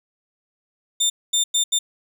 25% pulse tone bursts at uneven times, 3600 Hz, A7, 39 cents sharp, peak -13 dBFS, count 4, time 1-1.1 / 1.33-1.44 / 1.54-1.64 / 1.72-1.79 s, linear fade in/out 10 ms, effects none

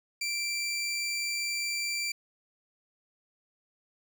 20% pulse tone, 2349 Hz, D7, in tune, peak -25 dBFS, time 0.21-2.12 s, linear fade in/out 5 ms, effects none

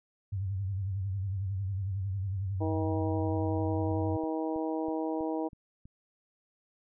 sine tone with vibrato, 96.8 Hz, G2, 21 cents flat, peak -30 dBFS, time 0.32-4.17 s, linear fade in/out 10 ms, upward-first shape sine, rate 11 Hz, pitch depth 90 cents each way
harmonic tone, 159.1 Hz, D#3, 39 cents sharp, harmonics 2 / 3 / 4 / 5 / 6, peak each -32 / -36 / -38 / -40 / -42 dBFS, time 2.6-5.49 s, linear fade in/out 20 ms
click train, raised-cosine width 5 ms, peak -38 dBFS, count 8, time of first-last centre 3.59-5.855 s, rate 3.09 Hz
effects none

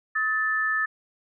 sine tone pair together, 1276.8 / 1760 Hz, D#6 / A6, +44 / 0 cents, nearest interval tritone, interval 556 cents, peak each -28 / -23 dBFS, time 0.15-0.86 s, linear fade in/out 10 ms, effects none

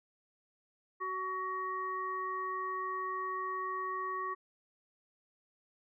harmonic tone, 374.7 Hz, F#4, 22 cents sharp, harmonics 1 / 3 / 5, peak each -43 / -35 / -44 dBFS, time 1-4.35 s, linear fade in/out 20 ms, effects none

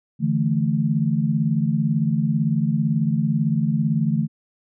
sine chord, D suspended second, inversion none, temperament equal, 146.83 / 164.81 / 220 Hz, D3 / E3 / A3, 0 / 0 / 0 cents, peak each -22 dBFS, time 0.19-4.28 s, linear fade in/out 50 ms, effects none

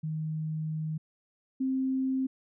sine tone pair in turn, 156.5 / 263.2 Hz, D#3 / C4, +10 / +10 cents, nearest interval major sixth, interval 900 cents, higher second, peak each -30 / -26 dBFS, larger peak second, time 0.03-0.98 / 1.6-2.27 s, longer first, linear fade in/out 10 ms, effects none

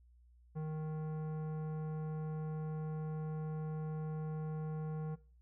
sine tone with tanh clipping, 155.56 Hz, D#3, in tune, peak -39 dBFS, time 0.55-5.16 s, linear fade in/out 20 ms, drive 14 dB, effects noise-tail reverb RT60 0.4 s tail -19 dB re dry + added 60 Hz sine -61 dBFS peak until 5.41 s

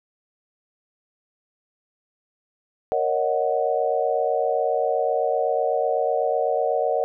sine chord, D# minor seventh, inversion second, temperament equal, 466.2 / 554.4 / 622.3 / 740 Hz, A#4 / C#5 / D#5 / F#5, 0 / 0 / 0 / 0 cents, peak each -25 dBFS, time 2.92-7.04 s, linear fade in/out 0 ms, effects none

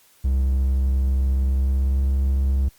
triangle tone with pitch glide, 66.2 to 67.47 Hz, C2 to C#2, +21 to -46 cents, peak -15 dBFS, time 0.24-2.69 s, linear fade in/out 10 ms, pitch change +33 cents, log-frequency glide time 1.39-2.11 s, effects white hiss -56 dBFS RMS until 2.78 s + Opus 48 kbps

